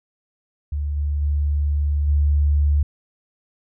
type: tone with level steps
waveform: sine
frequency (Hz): 73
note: D2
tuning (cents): -10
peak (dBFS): -21 / -19 / -17 / -14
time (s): 0.72-2.83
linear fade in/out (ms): 5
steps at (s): 0.96 / 1.21 / 2.07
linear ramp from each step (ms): 20
effects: none